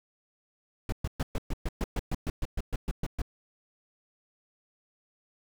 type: noise bursts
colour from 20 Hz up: brown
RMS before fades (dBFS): -29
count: 16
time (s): 0.89-3.218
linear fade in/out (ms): 2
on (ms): 33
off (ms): 120
effects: none